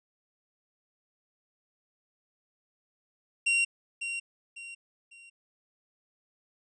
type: tone with echo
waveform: 45% pulse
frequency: 2753 Hz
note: F7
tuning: 25 cents flat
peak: -23 dBFS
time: 3.46-3.65 s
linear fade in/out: 10 ms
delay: 550 ms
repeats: 3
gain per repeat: -9 dB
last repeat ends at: 5.3 s
effects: resampled to 22050 Hz